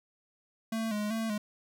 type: tone with vibrato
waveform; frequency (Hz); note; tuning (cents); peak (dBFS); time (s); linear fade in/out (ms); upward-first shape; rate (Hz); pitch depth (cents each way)
square; 216.6; A3; -27; -31; 0.72-1.38; 5; square; 2.6; 59
effects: none